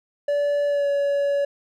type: tone with pitch glide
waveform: triangle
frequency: 577 to 566.4 Hz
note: D5 to C#5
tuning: -31 to +37 cents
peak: -17 dBFS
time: 0.28-1.45 s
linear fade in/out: 5 ms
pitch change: -32 cents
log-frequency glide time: 0.67-0.88 s
effects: none